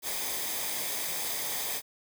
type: noise with comb filter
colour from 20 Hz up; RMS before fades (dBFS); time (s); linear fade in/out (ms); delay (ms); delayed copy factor
white; -33; 0.02-1.82; 50; 0.71; -0.55
effects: none